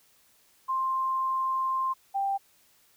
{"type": "tone pair in turn", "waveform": "sine", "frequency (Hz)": [1052, 788.1], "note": ["C6", "G5"], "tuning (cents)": [9, 9], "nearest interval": "perfect fourth", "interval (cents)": 500, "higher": "first", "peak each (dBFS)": -25, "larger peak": "neither", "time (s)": [[0.68, 1.94], [2.14, 2.38]], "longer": "first", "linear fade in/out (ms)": 20, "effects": ["white hiss -63 dBFS RMS until 2.96 s"]}